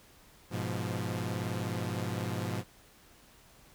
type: chord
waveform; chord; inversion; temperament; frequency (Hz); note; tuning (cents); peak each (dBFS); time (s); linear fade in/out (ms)
sawtooth; F diminished; first; equal; 103.83 / 123.47 / 174.61; Ab2 / Cb3 / F3; 0 / 0 / 0; -32 / -33 / -34; 0.5-2.64; 50
effects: pink hiss -59 dBFS RMS until 3.74 s